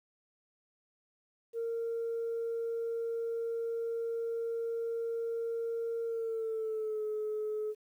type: tone with pitch glide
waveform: sine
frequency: 461 to 427.7 Hz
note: A#4 to A4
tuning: -19 to -49 cents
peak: -31 dBFS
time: 1.53-7.75 s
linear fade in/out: 50 ms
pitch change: -130 cents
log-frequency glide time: 6.05-7.03 s
effects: tanh soft clip ceiling -29 dBFS + 11-bit